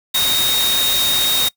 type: tone in noise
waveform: sine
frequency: 3729 Hz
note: A#7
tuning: in tune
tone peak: -15 dBFS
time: 0.14-1.49 s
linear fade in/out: 10 ms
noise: white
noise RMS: -20 dBFS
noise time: 0.14-1.49 s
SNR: +2 dB
effects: noise-tail reverb RT60 0.1 s tail -23 dB re dry